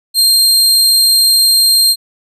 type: tone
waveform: sawtooth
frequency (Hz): 4189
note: C8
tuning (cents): +1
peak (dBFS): -4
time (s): 0.14-1.96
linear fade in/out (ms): 50
effects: resampled to 32000 Hz